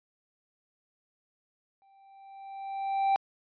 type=tone with exponential growth; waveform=triangle; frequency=783 Hz; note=G5; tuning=2 cents flat; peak=-19 dBFS; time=1.82-3.16 s; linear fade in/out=0 ms; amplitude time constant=290 ms; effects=resampled to 11025 Hz